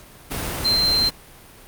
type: tone in noise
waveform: sine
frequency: 4131 Hz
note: C8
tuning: 23 cents flat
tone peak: -16 dBFS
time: 0.64-1.1 s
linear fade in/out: 20 ms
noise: pink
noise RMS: -27 dBFS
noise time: 0.3-1.11 s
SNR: +8 dB
effects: pink hiss -45 dBFS RMS until 1.67 s + Opus 48 kbps